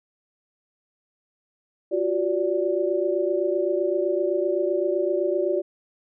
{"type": "tone cluster", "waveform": "sine", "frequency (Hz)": [351.2, 379, 581], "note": ["F4", "F#4", "D5"], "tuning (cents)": [10, 42, -19], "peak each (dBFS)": -25, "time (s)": [1.91, 5.62], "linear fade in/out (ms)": 20, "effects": []}